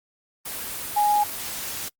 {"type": "tone in noise", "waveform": "sine", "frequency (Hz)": 830.6, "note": "G#5", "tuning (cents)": 0, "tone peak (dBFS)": -17, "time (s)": [0.96, 1.24], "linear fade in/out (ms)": 10, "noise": "white", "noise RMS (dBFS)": -32, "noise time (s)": [0.45, 1.89], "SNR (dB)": 12, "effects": ["noise-tail reverb RT60 0.1 s tail -26 dB re dry", "Opus 24 kbps"]}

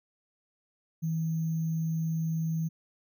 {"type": "tone with sample-and-hold", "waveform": "sine", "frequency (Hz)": 161.7, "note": "E3", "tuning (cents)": -33, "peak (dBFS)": -27, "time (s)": [1.02, 2.69], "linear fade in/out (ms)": 20, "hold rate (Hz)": 6300, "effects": []}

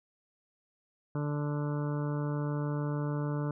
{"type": "harmonic tone", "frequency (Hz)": 146.83, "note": "D3", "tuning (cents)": 0, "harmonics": [1, 2, 3, 4, 6, 7, 8, 9, 10], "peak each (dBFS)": [-31, -37, -41, -43, -47, -48, -49, -50, -51], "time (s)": [1.15, 3.51], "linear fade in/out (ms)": 2, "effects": []}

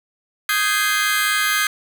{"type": "chord", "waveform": "sawtooth", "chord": "Ab major seventh", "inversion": "second", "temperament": "just", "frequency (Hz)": [1245.9, 1557.4, 1661.2, 2077], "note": ["Eb6", "G6", "Ab6", "C7"], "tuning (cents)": [2, -12, 0, -13], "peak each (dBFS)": -19, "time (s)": [0.49, 1.67], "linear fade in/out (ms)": 2, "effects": []}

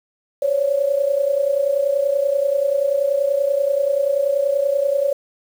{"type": "tone pair together", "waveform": "sine", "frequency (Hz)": [537, 567.4], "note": ["C5", "C#5"], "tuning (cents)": [45, 40], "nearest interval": "minor second", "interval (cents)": 95, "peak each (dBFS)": [-21, -17], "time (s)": [0.42, 5.13], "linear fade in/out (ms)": 5, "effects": ["7-bit"]}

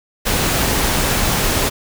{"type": "noise", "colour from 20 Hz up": "pink", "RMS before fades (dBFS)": -17, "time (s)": [0.25, 1.7], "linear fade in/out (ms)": 20, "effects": []}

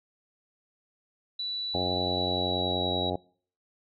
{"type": "tone with pitch glide", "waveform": "sine", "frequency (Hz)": [3951, 3881], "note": ["B7", "B7"], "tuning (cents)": [0, -31], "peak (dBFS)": -30, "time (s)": [1.39, 3.1], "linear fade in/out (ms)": 5, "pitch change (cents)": -31, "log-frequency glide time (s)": [1.93, 2.92]}
{"type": "harmonic tone", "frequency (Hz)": 90.5, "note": "F#2", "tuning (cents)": -38, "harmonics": [1, 2, 3, 4, 5, 6, 7, 8, 9], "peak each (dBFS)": [-36, -36, -36, -36, -36, -36, -36, -36, -36], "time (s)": [1.74, 3.16], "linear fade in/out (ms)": 5}
{"effects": ["noise-tail reverb RT60 0.5 s tail -24 dB re dry"]}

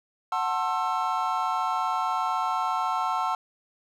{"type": "chord", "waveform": "triangle", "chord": "F# half-diminished seventh", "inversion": "none", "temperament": "just", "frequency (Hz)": [740, 888, 1065.6, 1332], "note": ["F#5", "A5", "C6", "E6"], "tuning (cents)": [0, 16, 31, 18], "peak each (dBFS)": -28, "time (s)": [0.32, 3.35], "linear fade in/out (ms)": 2, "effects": []}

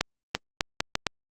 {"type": "accelerating click train", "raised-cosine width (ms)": 0.2, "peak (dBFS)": -6, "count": 6, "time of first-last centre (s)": [0.01, 1.067], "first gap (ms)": 340, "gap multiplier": 0.76, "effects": ["Opus 48 kbps"]}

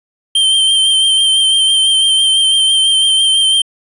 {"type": "tone with vibrato", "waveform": "square", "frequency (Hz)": 3136, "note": "G7", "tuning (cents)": 0, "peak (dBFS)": -9, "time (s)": [0.35, 3.62], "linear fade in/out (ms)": 5, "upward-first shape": "triangle", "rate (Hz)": 6, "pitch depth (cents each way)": 29, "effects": ["resampled to 24000 Hz"]}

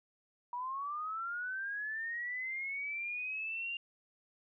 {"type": "linear sweep", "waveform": "sine", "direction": "up", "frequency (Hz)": [958, 2800], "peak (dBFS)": -36, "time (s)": [0.53, 3.77], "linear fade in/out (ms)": 2, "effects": []}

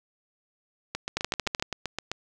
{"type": "two click trains", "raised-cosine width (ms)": 0.2, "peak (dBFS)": [-13, -9], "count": [10, 7], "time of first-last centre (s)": [[0.95, 2.116], [1.17, 1.625]], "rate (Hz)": [7.72, 13.2], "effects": []}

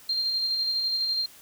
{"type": "tone with tremolo", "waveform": "sine", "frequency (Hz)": 4186, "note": "C8", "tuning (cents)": 0, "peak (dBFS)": -23, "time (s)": [0.09, 1.26], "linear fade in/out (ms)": 5, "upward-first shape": "square", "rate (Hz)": 12, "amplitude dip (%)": 25, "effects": ["white hiss -51 dBFS RMS until 1.41 s"]}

